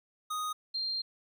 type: tone pair in turn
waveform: square / sine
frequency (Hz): 1244.5 / 4186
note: D#6 / C8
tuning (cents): 0 / 0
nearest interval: octave + major sixth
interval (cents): 2100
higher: second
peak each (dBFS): -33 / -31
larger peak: second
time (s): 0.3-0.53 / 0.74-1.02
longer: second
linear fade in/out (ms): 10
effects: 12-bit